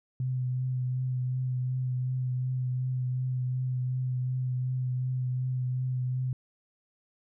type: tone with vibrato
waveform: sine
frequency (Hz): 127.4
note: C3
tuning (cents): -46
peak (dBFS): -27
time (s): 0.2-6.33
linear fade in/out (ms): 2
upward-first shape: triangle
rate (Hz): 2.7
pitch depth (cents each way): 21
effects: none

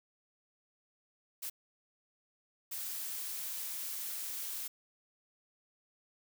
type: noise bursts at uneven times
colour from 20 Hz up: blue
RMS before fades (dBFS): -40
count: 2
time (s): 1.42-1.5 / 2.71-4.68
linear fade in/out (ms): 10
effects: none

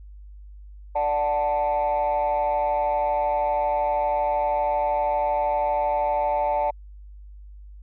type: chord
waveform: sine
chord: D major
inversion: none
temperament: equal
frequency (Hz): 587.3 / 740 / 880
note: D5 / F#5 / A5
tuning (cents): 0 / 0 / 0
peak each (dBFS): -23 / -25 / -22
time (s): 0.95-6.71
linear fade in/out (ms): 10
effects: tanh soft clip ceiling -16 dBFS + added 50 Hz sine -40 dBFS peak until 7.82 s

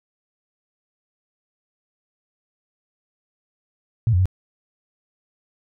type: tone with pitch steps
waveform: sine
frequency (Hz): 114.3 / 89.5 / 93.5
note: A#2 / F2 / F#2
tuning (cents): -34 / +43 / +19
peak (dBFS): -14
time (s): 4.07-4.256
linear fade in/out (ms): 0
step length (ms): 62
effects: none

